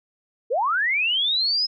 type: linear sweep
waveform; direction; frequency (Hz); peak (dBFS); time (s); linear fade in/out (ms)
sine; up; 415.3 to 5180; -19; 0.5-1.67; 20
effects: none